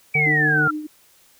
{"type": "exponential sweep", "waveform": "sine", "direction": "down", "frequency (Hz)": [2328, 1345], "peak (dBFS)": -16, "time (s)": [0.14, 0.71], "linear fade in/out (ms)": 10}
{"type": "harmonic tone", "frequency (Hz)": 151.2, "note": "D#3", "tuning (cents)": -49, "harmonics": [1, 3, 5], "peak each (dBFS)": [-23, -28, -30], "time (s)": [0.15, 0.68], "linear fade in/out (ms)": 5}
{"type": "tone with tremolo", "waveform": "sine", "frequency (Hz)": 304.3, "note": "D#4", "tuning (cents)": -38, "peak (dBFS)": -23, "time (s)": [0.26, 0.87], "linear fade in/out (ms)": 10, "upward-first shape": "triangle", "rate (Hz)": 6.6, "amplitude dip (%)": 65}
{"effects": ["white hiss -55 dBFS RMS until 1.39 s"]}